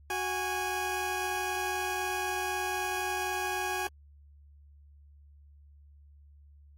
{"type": "tone pair together", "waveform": "20% pulse", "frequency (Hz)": [370, 823.9], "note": ["F#4", "G#5"], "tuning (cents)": [0, -14], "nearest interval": "octave + major second", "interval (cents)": 1386, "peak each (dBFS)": [-30, -27], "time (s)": [0.1, 3.87], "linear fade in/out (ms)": 2, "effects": ["added 72 Hz sine -53 dBFS peak until 6.77 s", "AAC 48 kbps"]}